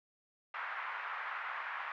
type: band-pass noise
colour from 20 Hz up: pink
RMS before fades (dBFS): -41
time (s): 0.54-1.92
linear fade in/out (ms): 2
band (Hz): 1000 to 2000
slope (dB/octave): 24
effects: none